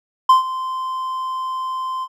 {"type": "tone with ADSR envelope", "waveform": "triangle", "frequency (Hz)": 1038, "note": "C6", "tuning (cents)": -14, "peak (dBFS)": -4, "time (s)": [0.29, 2.08], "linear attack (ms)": 6, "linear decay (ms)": 130, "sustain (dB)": -16, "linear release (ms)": 53, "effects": []}